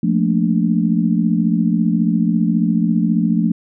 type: chord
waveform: sine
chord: Bb major seventh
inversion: second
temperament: just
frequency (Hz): 174.81 / 218.5 / 233.1 / 291.4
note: F3 / A3 / Bb3 / D4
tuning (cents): +2 / -12 / 0 / -13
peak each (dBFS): -17 / -17 / -21 / -22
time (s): 0.03-3.52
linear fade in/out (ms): 5
effects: none